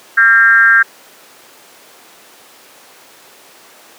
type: tone with frequency modulation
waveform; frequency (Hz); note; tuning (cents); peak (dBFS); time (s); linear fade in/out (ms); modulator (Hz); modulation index
sine; 1600; G6; +35; -5; 0.17-0.83; 10; 227; 0.8
effects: pink hiss -41 dBFS RMS until 3.98 s + high-pass 400 Hz 12 dB/octave